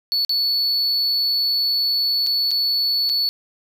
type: tone with dropouts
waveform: triangle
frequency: 4435 Hz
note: C#8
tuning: in tune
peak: -16 dBFS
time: 0.12-3.29 s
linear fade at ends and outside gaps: 0 ms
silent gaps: 0.249-0.294 / 2.265-2.27 / 2.508-2.514 / 3.092-3.097 s
effects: none